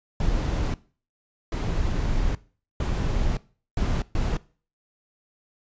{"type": "noise bursts at uneven times", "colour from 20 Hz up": "brown", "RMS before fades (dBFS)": -24, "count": 5, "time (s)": [[0.2, 0.74], [1.52, 2.35], [2.8, 3.37], [3.77, 4.02], [4.15, 4.37]], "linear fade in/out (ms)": 2, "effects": ["noise-tail reverb RT60 0.4 s tail -20 dB re dry", "resampled to 16000 Hz"]}